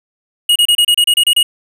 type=tone bursts; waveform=square; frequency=2883 Hz; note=F#7; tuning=46 cents flat; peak=-8 dBFS; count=10; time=0.49-1.43 s; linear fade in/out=5 ms; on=67 ms; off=30 ms; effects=none